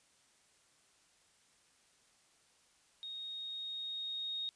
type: tone with level ramp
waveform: sine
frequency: 3729 Hz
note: A#7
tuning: in tune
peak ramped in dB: -42 to -36 dBFS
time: 3.03-4.49 s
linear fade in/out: 0 ms
effects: white hiss -69 dBFS RMS until 4.55 s + resampled to 22050 Hz